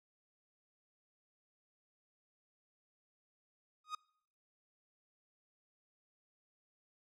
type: tone with exponential growth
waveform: 45% pulse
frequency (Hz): 1244.5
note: D#6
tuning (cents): 0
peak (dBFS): -35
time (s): 3.84-3.95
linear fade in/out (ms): 5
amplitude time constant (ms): 22
effects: noise-tail reverb RT60 0.7 s tail -26 dB re dry + low-pass 6000 Hz 12 dB/octave